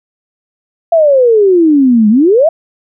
sine exponential two-way sweep, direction down then up, 685 to 205.1 to 685 Hz, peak -4 dBFS, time 0.92-2.49 s, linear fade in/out 5 ms, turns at 2.09 s, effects none

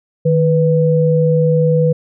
sine tone pair together, 155.78 / 493.9 Hz, D#3 / B4, +2 / 0 cents, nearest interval octave + minor sixth, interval 1998 cents, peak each -12 / -13 dBFS, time 0.25-1.93 s, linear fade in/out 10 ms, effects none

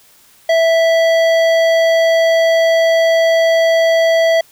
sine tone with hard clipping, 658 Hz, E5, 3 cents flat, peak -11 dBFS, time 0.49-4.41 s, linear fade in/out 5 ms, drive 13 dB, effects white hiss -48 dBFS RMS until 4.51 s

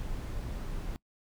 brown noise, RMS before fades -36 dBFS, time 0-0.96 s, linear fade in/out 0 ms, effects noise-tail reverb RT60 0.1 s tail -23 dB re dry

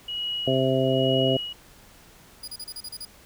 sine tone with tremolo, 2908 Hz, F#7, 31 cents flat, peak -26 dBFS, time 0.08-1.53 s, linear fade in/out 5 ms, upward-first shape sine, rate 1.1 Hz, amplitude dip 75%
harmonic tone, 131.7 Hz, C3, 12 cents sharp, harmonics 1 / 2 / 3 / 4 / 5, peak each -26 / -26 / -26 / -26 / -26 dBFS, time 0.47-1.37 s, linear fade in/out 5 ms
sawtooth tone bursts, 4904 Hz, D#8, 26 cents flat, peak -31 dBFS, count 8, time 2.43-3.052 s, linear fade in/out 5 ms, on 48 ms, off 34 ms
effects pink hiss -52 dBFS RMS until 3.25 s

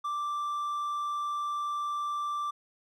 triangle tone, 1174.7 Hz, D6, in tune, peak -28 dBFS, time 0.04-2.51 s, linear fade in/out 10 ms, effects none

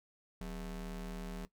square ring-modulated tone, 111.2 Hz, A2, 19 cents sharp, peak -38 dBFS, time 0.41-1.45 s, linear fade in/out 0 ms, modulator 71.5 Hz, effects noise-tail reverb RT60 0.1 s tail -17 dB re dry

